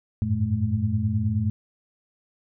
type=tone cluster; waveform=sine; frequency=92.3 / 102 / 111.4 / 214.9 Hz; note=F#2 / G#2 / A2 / A3; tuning=-4 / -31 / +22 / -41 cents; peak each=-27 / -29 / -25 / -27 dBFS; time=0.22-1.5 s; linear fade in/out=0 ms; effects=none